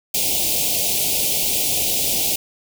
white band-stop noise, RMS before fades -20 dBFS, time 0.14-2.36 s, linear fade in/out 5 ms, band 800 to 2400 Hz, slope 48 dB/octave, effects none

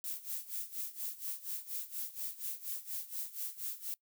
violet noise with tremolo, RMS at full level -38 dBFS, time 0.04-3.94 s, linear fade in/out 0 ms, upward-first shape sine, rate 4.2 Hz, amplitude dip 85%, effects noise-tail reverb RT60 0.1 s tail -23 dB re dry

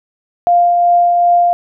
sine tone with tremolo, 699 Hz, F5, 1 cent sharp, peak -6 dBFS, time 0.47-1.53 s, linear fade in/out 0 ms, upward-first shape triangle, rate 2.6 Hz, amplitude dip 30%, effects none

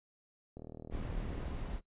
click train, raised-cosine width 2 ms, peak -33 dBFS, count 39, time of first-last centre 0.57-1.532 s, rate 39.5 Hz
brown noise, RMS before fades -39 dBFS, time 0.9-1.81 s, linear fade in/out 50 ms
effects noise-tail reverb RT60 0.1 s tail -17 dB re dry + resampled to 8000 Hz

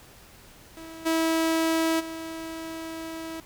sawtooth tone with level steps, 324.9 Hz, E4, 25 cents flat, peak -36 / -18 / -30 dBFS, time 0.77-3.4 s, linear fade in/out 0 ms, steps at 1.05 / 1.99 s, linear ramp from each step 20 ms, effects pink hiss -51 dBFS RMS until 3.45 s

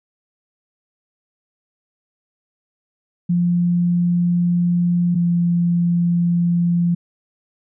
sine tone pair in turn, 174.61 / 172.7 Hz, F3 / F3, 0 / -19 cents, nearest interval unison, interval 19 cents, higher first, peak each -14 dBFS, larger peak neither, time 3.29-5.15 / 5.15-6.95 s, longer first, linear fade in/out 10 ms, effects none

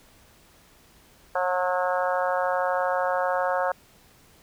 harmonic tone with a mistuned harmonic, 181.3 Hz, F#3, 35 cents flat, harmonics 3 / 4 / 5 / 6 / 7 / 8 / 9, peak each -26 / -28 / -30 / -32 / -33 / -34 / -35 dBFS, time 1.35-3.72 s, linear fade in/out 5 ms, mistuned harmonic 7, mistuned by +28 cents, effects pink hiss -56 dBFS RMS until 4.42 s

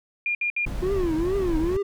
sine tone bursts, 2412 Hz, D7, 46 cents sharp, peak -22 dBFS, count 3, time 0.26-0.653 s, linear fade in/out 2 ms, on 89 ms, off 63 ms
brown noise, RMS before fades -29 dBFS, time 0.66-1.77 s, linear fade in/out 5 ms
triangle tone with vibrato, 353.3 Hz, F4, 20 cents sharp, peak -20 dBFS, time 0.82-1.83 s, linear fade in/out 10 ms, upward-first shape triangle, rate 2.3 Hz, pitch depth 240 cents each way
effects none

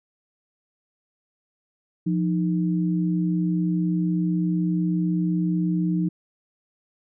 sine tone pair together, 174.61 / 310.6 Hz, F3 / D#4, 0 / -3 cents, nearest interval minor seventh, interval 997 cents, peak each -21 / -26 dBFS, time 2.06-6.09 s, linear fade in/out 10 ms, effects none

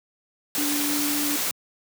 sine tone in noise, 292.1 Hz, D4, 9 cents flat, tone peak -26 dBFS, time 0.58-1.36 s, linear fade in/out 0 ms, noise white, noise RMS -26 dBFS, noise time 0.55-1.51 s, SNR -3 dB, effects high-pass 150 Hz 12 dB/octave

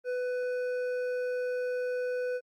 triangle tone with hard clipping, 498.2 Hz, B4, 15 cents sharp, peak -31 dBFS, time 0.04-2.41 s, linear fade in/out 50 ms, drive 11 dB, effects Opus 32 kbps

